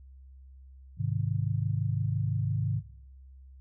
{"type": "chord", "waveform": "sine", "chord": "Ab major", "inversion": "none", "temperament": "equal with one note detuned", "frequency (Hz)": [103.83, 129.83, 155.56], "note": ["Ab2", "C3", "Eb3"], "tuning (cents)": [0, -13, 0], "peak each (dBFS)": [-30, -31, -33], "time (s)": [0.97, 2.82], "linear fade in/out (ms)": 50, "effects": ["noise-tail reverb RT60 1.0 s tail -24 dB re dry", "added 66 Hz sine -48 dBFS peak until 3.6 s"]}